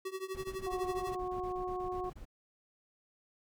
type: tone with tremolo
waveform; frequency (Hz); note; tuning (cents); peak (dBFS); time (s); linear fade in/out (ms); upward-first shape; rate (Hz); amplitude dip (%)
square; 379.7; F#4; +45; -35; 0.05-1.15; 5; triangle; 12; 95
type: noise bursts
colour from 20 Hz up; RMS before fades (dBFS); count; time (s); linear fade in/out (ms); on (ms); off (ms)
brown; -47; 16; 0.34-2.254; 10; 99; 22
type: harmonic tone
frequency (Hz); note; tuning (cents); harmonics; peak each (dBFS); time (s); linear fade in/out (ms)
365.4; F#4; -22; 1 / 2 / 3; -37 / -40 / -42; 0.66-2.1; 10
effects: none